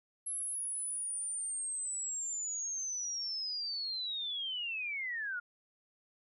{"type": "linear sweep", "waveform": "sine", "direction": "down", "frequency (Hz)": [11080, 1396.9], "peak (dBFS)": -35, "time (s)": [0.26, 5.4], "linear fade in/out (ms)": 10, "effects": []}